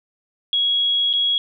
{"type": "tone with dropouts", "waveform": "sine", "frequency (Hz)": 3322, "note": "G#7", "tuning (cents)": 0, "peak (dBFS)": -16, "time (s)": [0.53, 1.38], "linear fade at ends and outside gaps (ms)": 1, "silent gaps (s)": [1.13, 1.136], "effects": []}